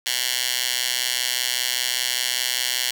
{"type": "tone with high-pass filter", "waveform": "10% pulse", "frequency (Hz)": 125.1, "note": "B2", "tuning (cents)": 23, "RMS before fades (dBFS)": -24, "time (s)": [0.06, 2.91], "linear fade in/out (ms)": 5, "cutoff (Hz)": 3100, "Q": 1.1, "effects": []}